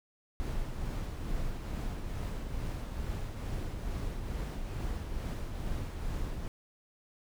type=noise with tremolo; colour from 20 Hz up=brown; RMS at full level=-34 dBFS; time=0.4-6.48 s; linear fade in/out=0 ms; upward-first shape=triangle; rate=2.3 Hz; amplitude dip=40%; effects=none